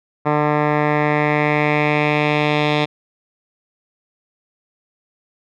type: tone with low-pass filter sweep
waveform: 10% pulse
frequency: 149.4 Hz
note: D3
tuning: 30 cents sharp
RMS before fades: -17 dBFS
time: 0.25-2.86 s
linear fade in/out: 20 ms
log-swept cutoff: 1400 to 3300 Hz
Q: 2.7
effects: none